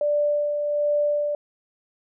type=tone with tremolo; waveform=sine; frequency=588 Hz; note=D5; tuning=2 cents sharp; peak=-18 dBFS; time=0.01-1.35 s; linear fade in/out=2 ms; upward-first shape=sine; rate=1.3 Hz; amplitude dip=40%; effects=none